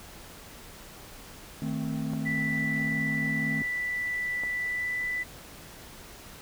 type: chord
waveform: triangle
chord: A diminished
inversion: second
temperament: equal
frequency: 155.56 / 220 / 261.6 Hz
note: Eb3 / A3 / C4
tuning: 0 / 0 / 0 cents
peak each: -31 / -31 / -32 dBFS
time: 1.62-3.62 s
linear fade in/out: 2 ms
type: clicks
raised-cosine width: 1 ms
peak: -25 dBFS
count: 2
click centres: 2.135 / 4.436 s
type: tone with pitch glide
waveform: sine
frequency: 1975.5 to 1986.9 Hz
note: B6 to B6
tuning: 0 to +10 cents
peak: -28 dBFS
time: 2.25-5.24 s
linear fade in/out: 20 ms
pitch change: +10 cents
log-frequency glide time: 4.58-5 s
effects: pink hiss -47 dBFS RMS until 6.41 s